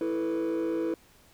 triangle chord, E suspended fourth, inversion none, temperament just, 329.6 / 439.5 / 494.4 Hz, E4 / A4 / B4, 0 / -2 / +2 cents, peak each -25 / -31 / -30 dBFS, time 0.01-0.94 s, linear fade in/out 2 ms, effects tanh soft clip ceiling -22 dBFS + pink hiss -59 dBFS RMS until 1.33 s

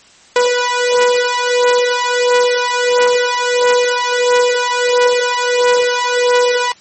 sawtooth beating tone pair, 490.1 / 491.6 Hz, B4 / B4, -13 / -8 cents, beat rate 1.5 Hz, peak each -10 dBFS, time 0.36-6.72 s, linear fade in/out 2 ms, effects white hiss -45 dBFS RMS until 6.8 s + MP3 32 kbps

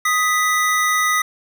square tone pair together, 1247 / 1975.5 Hz, D#6 / B6, +3 / 0 cents, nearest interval minor sixth, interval 797 cents, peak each -19 dBFS, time 0.05-1.22 s, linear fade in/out 5 ms, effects none

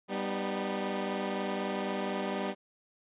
15% pulse chord, G augmented, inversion none, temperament equal with one note detuned, 196 / 246.9 / 306 Hz, G3 / B3 / D#4, 0 / 0 / -29 cents, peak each -27 / -31 / -33 dBFS, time 0.08-2.55 s, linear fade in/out 50 ms, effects resampled to 8000 Hz

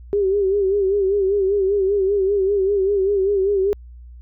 sine tone with vibrato, 394.1 Hz, G4, 9 cents sharp, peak -15 dBFS, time 0.13-3.73 s, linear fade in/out 0 ms, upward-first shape sine, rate 5.1 Hz, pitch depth 77 cents each way, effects added 60 Hz sine -37 dBFS peak until 4.21 s

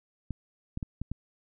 clicks, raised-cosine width 5 ms, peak -21 dBFS, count 5, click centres 0.307 / 0.774 / 0.828 / 1.016 / 1.116 s, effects none

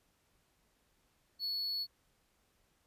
triangle tone, 4400 Hz, C#8, 14 cents flat, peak -33 dBFS, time 1.39-1.87 s, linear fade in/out 50 ms, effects pink hiss -74 dBFS RMS until 2.86 s + resampled to 32000 Hz

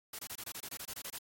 white noise bursts, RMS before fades -43 dBFS, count 13, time 0.13-1.185 s, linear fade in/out 5 ms, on 59 ms, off 24 ms, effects AAC 64 kbps

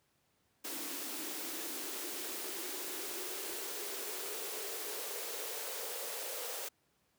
white noise with high-pass filter sweep, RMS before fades -41 dBFS, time 0.64-6.69 s, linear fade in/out 10 ms, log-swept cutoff 290 to 510 Hz, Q 5.7, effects pink hiss -75 dBFS RMS until 7.18 s + high-pass 80 Hz 12 dB/octave

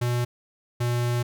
square tone pair in turn, 121.4 / 120.82 Hz, B2 / B2, -29 / -38 cents, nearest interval unison, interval 9 cents, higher first, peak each -23 dBFS, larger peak neither, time 0.01-0.25 / 0.8-1.23 s, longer second, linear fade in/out 10 ms, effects none

